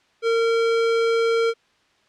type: tone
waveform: square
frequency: 458.4 Hz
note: A#4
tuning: 29 cents flat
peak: -18 dBFS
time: 0.22-1.54 s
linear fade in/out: 50 ms
effects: white hiss -61 dBFS RMS until 2.08 s + low-pass 4000 Hz 12 dB/octave